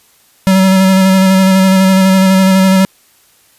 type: tone with vibrato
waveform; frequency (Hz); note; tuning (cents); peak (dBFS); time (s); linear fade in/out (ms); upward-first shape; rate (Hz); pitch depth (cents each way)
square; 190; F#3; +46; -6; 0.47-2.85; 0; square; 12; 16
effects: white hiss -49 dBFS RMS until 3.58 s + resampled to 32000 Hz